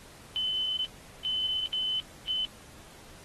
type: tone bursts at uneven times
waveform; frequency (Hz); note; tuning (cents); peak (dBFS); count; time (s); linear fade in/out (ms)
sine; 3035; F#7; +43; -27; 4; 0.36-0.85 / 1.25-1.66 / 1.73-2 / 2.28-2.45; 0
effects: pink hiss -52 dBFS RMS until 3.24 s + AAC 32 kbps